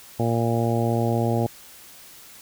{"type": "harmonic tone", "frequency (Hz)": 116.4, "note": "A#2", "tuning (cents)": -2, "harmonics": [1, 2, 3, 4, 5, 6, 7], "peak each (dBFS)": [-23, -26, -28, -29, -30, -31, -31], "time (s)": [0.19, 1.47], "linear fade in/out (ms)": 10, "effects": ["white hiss -46 dBFS RMS until 2.41 s"]}